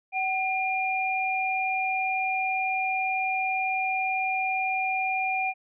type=tone pair together; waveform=sine; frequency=758 / 2406 Hz; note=F#5 / D7; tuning=+42 / +41 cents; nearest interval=octave + minor sixth; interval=1999 cents; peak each=-27 dBFS; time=0.12-5.54 s; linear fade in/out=50 ms; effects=none